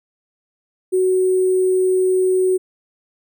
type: tone with sample-and-hold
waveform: sine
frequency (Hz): 371.8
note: F#4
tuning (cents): +8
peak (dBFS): -13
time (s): 0.92-2.58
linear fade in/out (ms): 20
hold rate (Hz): 8820
effects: none